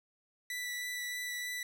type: tone with vibrato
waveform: sawtooth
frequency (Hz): 1971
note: B6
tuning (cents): -4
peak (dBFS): -33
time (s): 0.5-1.63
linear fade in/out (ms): 2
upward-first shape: sine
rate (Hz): 3.2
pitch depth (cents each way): 9
effects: none